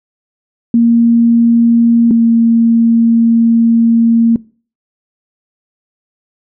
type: tone pair in turn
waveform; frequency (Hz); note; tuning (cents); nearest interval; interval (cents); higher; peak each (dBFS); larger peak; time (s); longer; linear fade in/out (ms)
sine; 233.1 / 230.3; A#3 / A#3; 0 / -21; unison; 21; first; -5; neither; 0.74-2.11 / 2.11-4.36; second; 2
effects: noise-tail reverb RT60 0.4 s tail -22 dB re dry